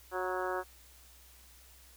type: harmonic tone with a mistuned harmonic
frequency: 183.7 Hz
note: F#3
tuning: 12 cents flat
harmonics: 2 / 3 / 4 / 5 / 6 / 7 / 8 / 9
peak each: -37 / -39 / -40 / -41 / -42 / -42 / -43 / -44 dBFS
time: 0.11-0.64 s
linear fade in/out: 50 ms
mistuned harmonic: 5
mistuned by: +31 cents
effects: added 62 Hz sine -59 dBFS peak until 1.96 s + white hiss -59 dBFS RMS until 1.96 s